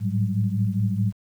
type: tone cluster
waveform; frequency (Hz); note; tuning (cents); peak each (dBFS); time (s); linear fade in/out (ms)
sine; 106.5 / 111.3 / 185.5 / 198.4; G#2 / A2 / F#3 / G3; +44 / +20 / +5 / +21; -23 / -28 / -27 / -28; 0-1.13; 50
effects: 9-bit